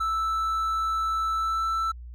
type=tone with pitch glide; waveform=triangle; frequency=1318.5 to 1327.7 Hz; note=E6 to E6; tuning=0 to +12 cents; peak=-22 dBFS; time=0-1.92 s; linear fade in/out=10 ms; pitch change=+12 cents; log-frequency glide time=1.35-1.65 s; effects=added 60 Hz sine -38 dBFS peak until 2.14 s